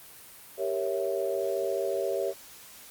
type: chord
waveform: sine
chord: G diminished seventh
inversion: none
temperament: equal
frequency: 392 / 466.2 / 554.4 / 659.3 Hz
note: G4 / Bb4 / Db5 / Fb5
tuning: 0 / 0 / 0 / 0 cents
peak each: -31 / -34 / -31 / -34 dBFS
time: 0.57-2.34 s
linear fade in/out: 50 ms
effects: white hiss -49 dBFS RMS until 2.9 s + Opus 32 kbps